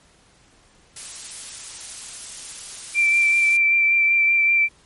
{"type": "noise", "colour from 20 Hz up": "blue", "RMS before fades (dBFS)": -32, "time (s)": [0.96, 3.57], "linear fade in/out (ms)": 5}
{"type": "tone with vibrato", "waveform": "sine", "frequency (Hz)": 2349, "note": "D7", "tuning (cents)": 0, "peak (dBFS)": -14, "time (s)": [2.94, 4.69], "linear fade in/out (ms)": 50, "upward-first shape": "triangle", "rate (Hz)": 5.2, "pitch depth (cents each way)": 20}
{"effects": ["pink hiss -55 dBFS RMS until 4.85 s", "MP3 48 kbps"]}